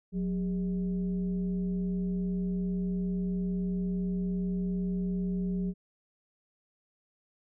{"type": "tone with frequency modulation", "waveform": "sine", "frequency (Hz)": 183.2, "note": "F#3", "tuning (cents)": -17, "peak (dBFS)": -28, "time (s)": [0.12, 5.74], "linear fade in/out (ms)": 50, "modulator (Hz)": 222, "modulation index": 0.48, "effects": []}